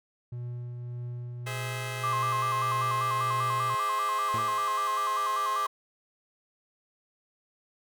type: tone with tremolo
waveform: triangle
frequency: 121.4 Hz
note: B2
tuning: 29 cents flat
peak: -31 dBFS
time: 0.32-3.75 s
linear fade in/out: 5 ms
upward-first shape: triangle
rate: 1.7 Hz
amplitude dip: 30%
type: chord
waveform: 10% pulse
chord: Ab augmented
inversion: none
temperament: just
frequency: 415.3 / 519.1 / 648.9 Hz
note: Ab4 / C5 / E5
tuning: 0 / -14 / -27 cents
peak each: -31 / -32 / -31 dBFS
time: 1.46-5.67 s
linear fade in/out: 10 ms
type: tone with vibrato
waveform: sine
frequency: 1120 Hz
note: C#6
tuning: 18 cents sharp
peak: -26 dBFS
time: 2.03-5.67 s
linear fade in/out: 10 ms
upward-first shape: square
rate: 5.1 Hz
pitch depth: 88 cents each way
type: tone with exponential decay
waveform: sawtooth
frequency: 112 Hz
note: A2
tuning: 31 cents sharp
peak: -28 dBFS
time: 4.34-4.75 s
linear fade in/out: 0 ms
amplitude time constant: 87 ms
effects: none